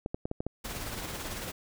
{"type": "clicks", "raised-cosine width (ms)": 2, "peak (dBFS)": -19, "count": 6, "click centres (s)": [0.061, 0.145, 0.255, 0.314, 0.405, 0.466]}
{"type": "noise with tremolo", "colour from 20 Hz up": "pink", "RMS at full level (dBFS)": -36, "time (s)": [0.64, 1.52], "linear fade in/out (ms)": 10, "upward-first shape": "triangle", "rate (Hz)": 18, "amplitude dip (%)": 45}
{"effects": []}